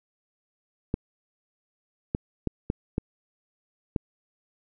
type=clicks; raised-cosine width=3 ms; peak=-12 dBFS; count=6; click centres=0.941 / 2.149 / 2.473 / 2.701 / 2.981 / 3.962 s; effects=none